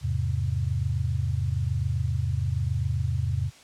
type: chord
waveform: sine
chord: E augmented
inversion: none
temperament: equal with one note detuned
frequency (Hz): 82.79 / 103.83 / 130.81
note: E2 / G#2 / B#2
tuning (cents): +8 / 0 / 0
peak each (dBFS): -28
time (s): 0.01-3.51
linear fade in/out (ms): 50
effects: white hiss -51 dBFS RMS until 3.63 s + low-pass 7000 Hz 12 dB/octave